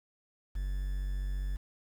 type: tone with quantisation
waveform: triangle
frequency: 47.41 Hz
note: F#1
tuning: 43 cents sharp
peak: -29 dBFS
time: 0.55-1.57 s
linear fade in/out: 10 ms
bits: 9
effects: none